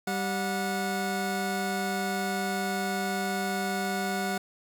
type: tone pair together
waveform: 25% pulse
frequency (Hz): 194.98 / 730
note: G3 / F#5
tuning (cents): -9 / -24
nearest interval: octave + major seventh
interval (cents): 2285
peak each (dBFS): -27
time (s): 0.07-4.38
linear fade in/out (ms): 5
effects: none